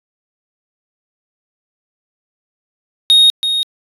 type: tone with echo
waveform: triangle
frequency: 3729 Hz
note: A#7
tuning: in tune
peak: -4 dBFS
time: 3.1-3.3 s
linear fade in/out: 0 ms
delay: 330 ms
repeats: 1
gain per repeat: -8 dB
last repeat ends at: 3.63 s
effects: resampled to 32000 Hz